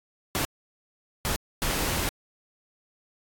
pink noise bursts at uneven times, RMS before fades -27 dBFS, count 3, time 0.35-0.45 / 1.25-1.36 / 1.62-2.09 s, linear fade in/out 0 ms, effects AAC 64 kbps

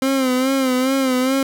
30% pulse tone with vibrato, 261.6 Hz, C4, in tune, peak -13 dBFS, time 0.02-1.43 s, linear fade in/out 2 ms, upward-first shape sine, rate 2.4 Hz, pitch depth 63 cents each way, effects none

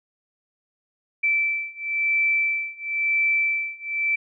sine beating tone pair, 2327 / 2327.98 Hz, D7 / D7, -17 / -16 cents, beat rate 0.98 Hz, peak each -24 / -23 dBFS, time 1.23-4.16 s, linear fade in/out 10 ms, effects none

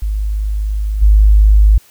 sine tone with level steps, 51.91 Hz, G#1, in tune, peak -14 / -4 dBFS, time 0.02-1.78 s, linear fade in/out 5 ms, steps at 1.01 s, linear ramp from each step 20 ms, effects white hiss -47 dBFS RMS until 1.9 s

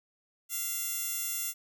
15% pulse tone with high-pass filter, 690 Hz, F5, 21 cents flat, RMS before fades -34 dBFS, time 0.49-1.54 s, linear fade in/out 50 ms, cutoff 8000 Hz, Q 0.5, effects none

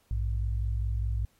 sine tone pair together, 57.82 / 102.8 Hz, A#1 / G#2, -13 / -17 cents, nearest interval minor seventh, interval 996 cents, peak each -27 / -32 dBFS, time 0.11-1.25 s, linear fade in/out 0 ms, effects pink hiss -67 dBFS RMS until 1.39 s + MP3 64 kbps

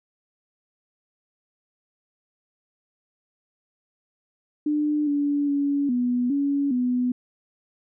sine tone with pitch steps, 298.6 / 287.7 / 283.4 / 245.7 / 281.9 / 248.4 Hz, D4 / D4 / C#4 / B3 / C#4 / B3, +29 / -36 / +38 / -9 / +29 / +10 cents, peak -20 dBFS, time 4.66-7.12 s, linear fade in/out 5 ms, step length 410 ms, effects none

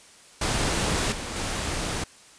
pink noise with level steps, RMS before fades -25 / -33 / -29 dBFS, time 0.41-2.04 s, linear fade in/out 5 ms, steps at 1.12 / 1.36 s, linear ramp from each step 2 ms, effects white hiss -51 dBFS RMS until 2.38 s + resampled to 22050 Hz

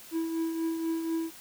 triangle tone with tremolo, 327.4 Hz, E4, 12 cents flat, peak -24 dBFS, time 0.11-1.31 s, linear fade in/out 50 ms, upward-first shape triangle, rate 4.1 Hz, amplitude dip 50%, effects white hiss -49 dBFS RMS until 1.4 s

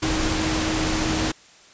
sine tone in noise, 315.9 Hz, D#4, 26 cents sharp, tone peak -25 dBFS, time 0.02-1.32 s, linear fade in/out 10 ms, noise pink, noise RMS -24 dBFS, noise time 0.02-1.32 s, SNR -4 dB, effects white hiss -50 dBFS RMS until 1.73 s + resampled to 16000 Hz

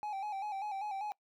triangle tone with vibrato, 809 Hz, G#5, 46 cents flat, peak -34 dBFS, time 0.03-1.12 s, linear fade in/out 0 ms, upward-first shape square, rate 5.1 Hz, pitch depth 68 cents each way, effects noise-tail reverb RT60 0.1 s tail -24 dB re dry

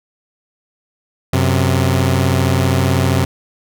sawtooth tone pair together, 92.5 / 131.04 Hz, F#2 / C3, 0 / +3 cents, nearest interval tritone, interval 603 cents, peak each -11 / -11 dBFS, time 1.33-3.25 s, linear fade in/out 5 ms, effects none

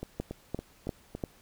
two click trains, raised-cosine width 2 ms, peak -18 / -23 dBFS, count 4 / 5, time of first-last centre 0.2-1.238 / 0.03-1.15 s, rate 2.89 / 3.57 Hz, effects pink hiss -60 dBFS RMS until 1.41 s

